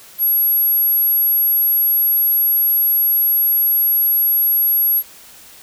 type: tone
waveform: sine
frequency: 11480 Hz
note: F9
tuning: 47 cents sharp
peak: -12 dBFS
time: 0.18-5.03 s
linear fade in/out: 50 ms
effects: white hiss -42 dBFS RMS until 5.62 s